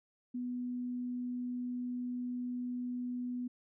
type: tone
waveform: sine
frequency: 246.9 Hz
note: B3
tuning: in tune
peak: -35 dBFS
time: 0.34-3.48 s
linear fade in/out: 10 ms
effects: none